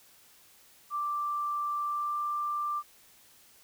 sine tone with pitch glide, 1176 to 1182.8 Hz, D6 to D6, +2 to +12 cents, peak -29 dBFS, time 0.9-2.83 s, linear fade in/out 50 ms, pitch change +10 cents, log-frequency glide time 1.85-2.17 s, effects white hiss -59 dBFS RMS until 3.63 s

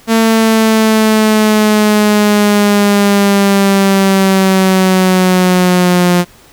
sawtooth linear sweep, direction down, 226 to 176.3 Hz, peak -3 dBFS, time 0.07-6.25 s, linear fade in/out 50 ms, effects pink hiss -42 dBFS RMS until 6.52 s

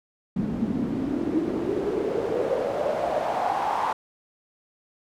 pink noise with band-pass filter sweep, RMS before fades -26 dBFS, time 0.36-3.93 s, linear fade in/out 5 ms, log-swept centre 200 to 930 Hz, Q 4.9, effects none

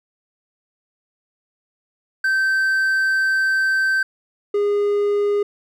triangle tone pair in turn, 1552 / 409.6 Hz, G6 / G#4, -18 / -24 cents, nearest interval octave + major seventh, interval 2306 cents, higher first, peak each -14 dBFS, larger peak neither, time 2.24-4.03 / 4.54-5.43 s, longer first, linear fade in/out 5 ms, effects none

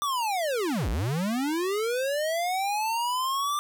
square linear two-way sweep, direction down then up, 1190 to 46 to 1190 Hz, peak -26 dBFS, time 0.02-3.59 s, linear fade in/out 0 ms, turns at 0.89 s, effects none

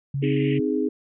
sine tone, 138.59 Hz, C#3, in tune, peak -23 dBFS, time 0.14-0.6 s, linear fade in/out 5 ms
white band-pass noise, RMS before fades -38 dBFS, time 0.22-0.59 s, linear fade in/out 20 ms, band 1900 to 3000 Hz, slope 96 dB/octave
sine chord, Ab major, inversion first, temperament equal, 261.6 / 311.1 / 415.3 Hz, C4 / Eb4 / Ab4, 0 / 0 / 0 cents, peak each -25 dBFS, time 0.22-0.89 s, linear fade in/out 10 ms
effects none

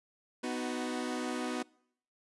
sawtooth chord, B major, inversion none, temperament equal with one note detuned, 248.8 / 311.1 / 370 Hz, B3 / D#4 / F#4, +13 / 0 / 0 cents, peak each -32 / -36 / -36 dBFS, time 0.43-1.63 s, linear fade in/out 10 ms, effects noise-tail reverb RT60 0.7 s tail -25 dB re dry + resampled to 24000 Hz

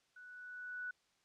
sine tone with level ramp, 1480 Hz, F#6, in tune, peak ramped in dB -53 to -39 dBFS, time 0.16-0.91 s, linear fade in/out 5 ms, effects white hiss -75 dBFS RMS until 1.24 s + low-pass 6000 Hz 12 dB/octave

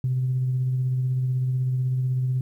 sine tone with tremolo, 128.4 Hz, C3, 32 cents flat, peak -19 dBFS, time 0.04-2.41 s, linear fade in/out 2 ms, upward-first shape sine, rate 16 Hz, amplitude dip 25%, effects tanh soft clip ceiling -16 dBFS + 10-bit

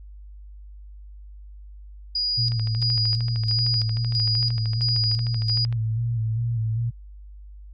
sine tone with tremolo, 4896 Hz, D#8, 29 cents flat, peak -21 dBFS, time 2.15-5.65 s, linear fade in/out 5 ms, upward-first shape square, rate 1.5 Hz, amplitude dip 70%
sine tone with vibrato, 114.3 Hz, A#2, 34 cents flat, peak -21 dBFS, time 2.37-6.91 s, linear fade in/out 20 ms, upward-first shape square, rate 2.5 Hz, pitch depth 46 cents each way
click train, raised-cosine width 0.3 ms, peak -24 dBFS, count 43, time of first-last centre 2.52-5.726 s, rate 13.1 Hz
effects added 50 Hz sine -39 dBFS peak until 7.73 s + MP3 64 kbps

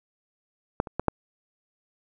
clicks, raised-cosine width 1 ms, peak -8 / -23 / -12 / -6 dBFS, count 4, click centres 0.801 / 0.872 / 0.996 / 1.083 s, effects none

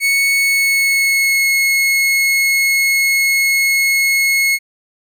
40% pulse tone with pitch glide, 2213 to 2176 Hz, C#7 to C#7, -3 to -33 cents, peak -11 dBFS, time 0-4.59 s, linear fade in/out 50 ms, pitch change -30 cents, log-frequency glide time 0.33-1.48 s, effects none

